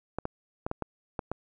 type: clicks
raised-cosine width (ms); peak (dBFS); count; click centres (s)
1; -17; 7; 0.186 / 0.254 / 0.665 / 0.714 / 0.823 / 1.192 / 1.316
effects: none